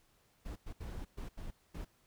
brown noise bursts at uneven times, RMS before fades -43 dBFS, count 6, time 0.45-0.56 / 0.66-0.73 / 0.8-1.05 / 1.17-1.29 / 1.37-1.51 / 1.74-1.85 s, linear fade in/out 10 ms, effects pink hiss -71 dBFS RMS until 2.06 s

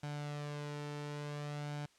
sawtooth tone with flanger, 146.83 Hz, D3, in tune, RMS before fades -42 dBFS, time 0.03-1.86 s, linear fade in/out 5 ms, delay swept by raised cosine 1.3 to 2.23 ms, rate 0.56 Hz, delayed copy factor +0.5, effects white hiss -68 dBFS RMS until 1.98 s + low-pass 7000 Hz 12 dB/octave

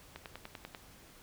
click train, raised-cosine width 0.3 ms, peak -27 dBFS, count 7, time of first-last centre 0.16-0.748 s, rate 10.2 Hz, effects pink hiss -57 dBFS RMS until 1.22 s

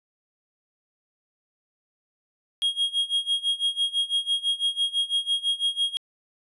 triangle tone with tremolo, 3269 Hz, G#7, 28 cents flat, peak -18 dBFS, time 2.62-5.97 s, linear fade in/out 0 ms, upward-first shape sine, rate 6 Hz, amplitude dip 90%, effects resampled to 32000 Hz

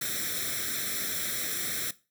white noise with comb filter, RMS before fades -32 dBFS, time 0.01-1.91 s, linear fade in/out 5 ms, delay 0.53 ms, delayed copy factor +0.9, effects noise-tail reverb RT60 0.3 s tail -18 dB re dry + high-pass 100 Hz 12 dB/octave

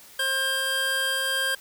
25% pulse tone pair together, 531.9 / 1594 Hz, C5 / G6, +28 / +28 cents, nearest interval octave + perfect fifth, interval 1900 cents, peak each -29 / -20 dBFS, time 0.19-1.55 s, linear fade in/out 5 ms, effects white hiss -49 dBFS RMS until 1.6 s

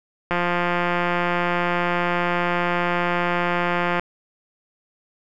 click train, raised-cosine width 0.5 ms, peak -7 dBFS, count 646, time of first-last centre 0.31-3.996 s, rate 175 Hz, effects none

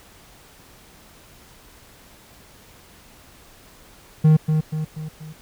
triangle tone with echo, 155.56 Hz, D#3, in tune, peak -8 dBFS, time 4.24-4.37 s, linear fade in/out 10 ms, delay 240 ms, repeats 4, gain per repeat -6 dB, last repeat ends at 5.33 s, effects pink hiss -49 dBFS RMS until 5.41 s

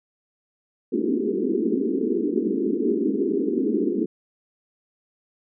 white band-pass noise, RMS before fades -23 dBFS, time 0.92-4.06 s, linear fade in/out 10 ms, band 200 to 430 Hz, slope 96 dB/octave, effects none

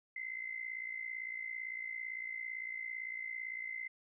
sine tone with amplitude modulation, 2064 Hz, C7, 24 cents flat, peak -36 dBFS, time 0.16-3.88 s, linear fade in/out 5 ms, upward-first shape sine, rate 57.8 Hz, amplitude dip 75%, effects none

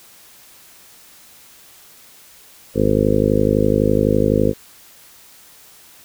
harmonic tone, 51.9 Hz, G#1, in tune, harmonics 1 / 2 / 3 / 4 / 5 / 6 / 7 / 8 / 9 / 10, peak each -25 / -22 / -24 / -21 / -21 / -25 / -23 / -23 / -20 / -22 dBFS, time 2.74-4.54 s, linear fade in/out 50 ms, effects white hiss -46 dBFS RMS until 6.04 s

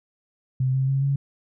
sine tone with pitch steps, 130 / 132.89 / 135.83 / 138.85 Hz, C3 / C3 / C#3 / C#3, -11 / +27 / -35 / +3 cents, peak -19 dBFS, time 0.6-1.16 s, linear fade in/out 5 ms, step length 140 ms, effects none

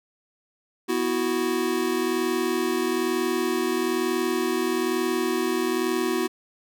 square chord, B suspended fourth, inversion none, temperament just, 246.9 / 329.3 / 370.4 Hz, B3 / E4 / F#4, 0 / -2 / +2 cents, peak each -30 / -28 / -26 dBFS, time 0.88-6.28 s, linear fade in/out 20 ms, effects none

